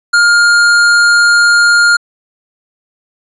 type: tone with hard clipping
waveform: sine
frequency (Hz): 1412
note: F6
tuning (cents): +19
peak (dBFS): -7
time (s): 0.13-1.97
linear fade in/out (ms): 10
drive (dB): 13
effects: resampled to 24000 Hz